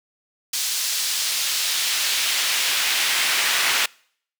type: noise with high-pass filter sweep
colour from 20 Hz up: brown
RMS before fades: -22 dBFS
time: 0.53-3.86 s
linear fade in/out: 5 ms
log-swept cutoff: 5100 to 2000 Hz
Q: 0.96
effects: noise-tail reverb RT60 0.6 s tail -26 dB re dry